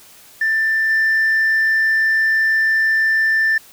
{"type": "tone with level steps", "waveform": "sine", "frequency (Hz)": 1777, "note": "A6", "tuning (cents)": 17, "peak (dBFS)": [-13, -11], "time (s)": [0.41, 3.58], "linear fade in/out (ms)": 5, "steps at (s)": 0.89, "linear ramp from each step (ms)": 20, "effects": ["tanh soft clip ceiling -11 dBFS", "white hiss -45 dBFS RMS until 3.72 s"]}